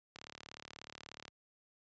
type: click train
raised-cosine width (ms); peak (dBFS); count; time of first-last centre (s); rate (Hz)
0.2; -30; 42; 0.16-1.28; 36.6
effects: high-pass 80 Hz 12 dB/octave + resampled to 16000 Hz